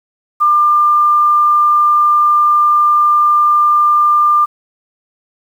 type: tone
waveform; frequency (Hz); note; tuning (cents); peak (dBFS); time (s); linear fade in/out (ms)
sine; 1196; D6; +31; -7; 0.4-4.46; 20
effects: 7-bit